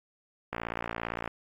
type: click train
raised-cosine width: 0.5 ms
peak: -17 dBFS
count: 44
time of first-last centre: 0.53-1.277 s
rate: 57.6 Hz
effects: AAC 64 kbps